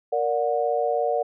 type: chord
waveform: sine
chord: Bb augmented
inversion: none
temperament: just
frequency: 466.2 / 582.7 / 728.4 Hz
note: Bb4 / D5 / F#5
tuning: 0 / -14 / -27 cents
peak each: -25 dBFS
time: 0.12-1.23 s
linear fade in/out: 10 ms
effects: none